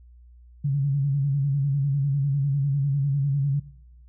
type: tone with vibrato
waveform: sine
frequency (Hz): 139.9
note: C#3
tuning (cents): +16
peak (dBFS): -20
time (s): 0.64-3.6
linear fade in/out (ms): 10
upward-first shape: square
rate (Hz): 10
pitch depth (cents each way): 51
effects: noise-tail reverb RT60 0.8 s tail -18 dB re dry + added 60 Hz sine -47 dBFS peak until 4.08 s